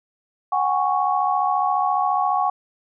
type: chord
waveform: sine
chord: F# suspended second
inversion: none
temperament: equal with one note detuned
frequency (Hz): 740 / 814.5 / 1108.7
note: F#5 / G#5 / C#6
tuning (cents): 0 / -34 / 0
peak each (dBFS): -22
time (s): 0.52-2.5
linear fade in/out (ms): 5
effects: none